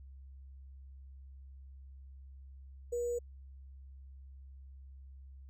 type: tone with sample-and-hold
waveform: sine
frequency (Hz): 480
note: B4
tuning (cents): -49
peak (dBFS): -32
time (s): 2.92-3.19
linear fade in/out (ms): 10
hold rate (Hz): 7350
effects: added 67 Hz sine -49 dBFS peak until 5.49 s + low-pass 12000 Hz 12 dB/octave